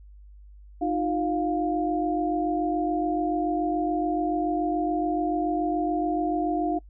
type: tone cluster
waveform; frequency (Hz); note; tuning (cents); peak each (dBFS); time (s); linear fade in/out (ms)
sine; 308.1 / 355.1 / 703; D#4 / F4 / F5; -17 / +29 / +11; -26 / -30 / -27; 0.81-6.79; 10
effects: noise-tail reverb RT60 0.1 s tail -25 dB re dry + added 50 Hz sine -45 dBFS peak until 6.89 s